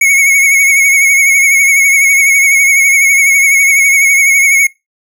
square tone with vibrato, 2208 Hz, C#7, 7 cents flat, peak -6 dBFS, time 0.01-4.67 s, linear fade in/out 5 ms, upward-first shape sine, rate 12 Hz, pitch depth 42 cents each way, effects noise-tail reverb RT60 0.2 s tail -21 dB re dry

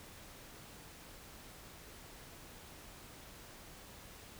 silence, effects pink hiss -54 dBFS RMS until 4.39 s

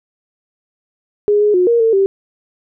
sine tone with pitch steps, 414.1 / 417.8 / 361.7 / 469 / 450.9 / 390.3 Hz, G#4 / G#4 / F#4 / A#4 / A4 / G4, -5 / +10 / -39 / +11 / +42 / -8 cents, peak -9 dBFS, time 1.28-2.06 s, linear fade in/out 0 ms, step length 130 ms, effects none

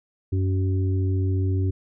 harmonic tone, 94.4 Hz, F#2, 35 cents sharp, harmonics 1 / 3 / 4, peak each -20 / -31 / -33 dBFS, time 0.32-1.71 s, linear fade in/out 10 ms, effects none

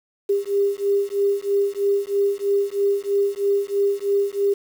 sine beating tone pair, 399.5 / 402.6 Hz, G4 / G4, +33 / +46 cents, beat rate 3.1 Hz, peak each -21 dBFS, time 0.29-4.54 s, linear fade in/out 10 ms, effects 7-bit

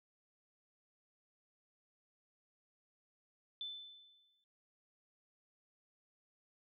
sine tone with exponential decay, 3520 Hz, A7, in tune, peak -39 dBFS, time 3.61-4.44 s, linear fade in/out 1 ms, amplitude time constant 180 ms, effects none

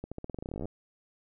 accelerating click train, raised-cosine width 2 ms, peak -24 dBFS, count 20, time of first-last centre 0.04-0.655 s, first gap 76 ms, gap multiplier 0.89, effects none

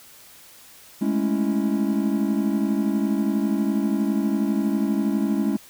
triangle chord, A major seventh, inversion third, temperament equal, 207.7 / 220 / 277.2 / 329.6 Hz, G#3 / A3 / C#4 / E4, 0 / 0 / 0 / 0 cents, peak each -21 / -26 / -23 / -26 dBFS, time 1.01-5.57 s, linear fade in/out 10 ms, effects white hiss -48 dBFS RMS until 5.69 s

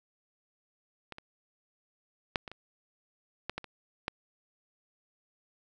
clicks, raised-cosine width 0.3 ms, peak -25 / -28 / -11 / -25 / -28 / -17 / -19 / -28 / -15 dBFS, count 9, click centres 1.123 / 1.184 / 2.358 / 2.478 / 2.516 / 3.496 / 3.58 / 3.643 / 4.081 s, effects none

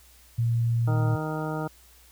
sine tone, 116.7 Hz, A#2, 2 cents sharp, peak -21 dBFS, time 0.38-1.16 s, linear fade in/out 10 ms
harmonic tone, 155.56 Hz, D#3, in tune, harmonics 1 / 2 / 3 / 4 / 5 / 6 / 8 / 9, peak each -31 / -34 / -36 / -37 / -38 / -39 / -40 / -41 dBFS, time 0.87-1.68 s, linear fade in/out 10 ms
effects added 60 Hz sine -56 dBFS peak until 2.11 s + white hiss -56 dBFS RMS until 2.11 s

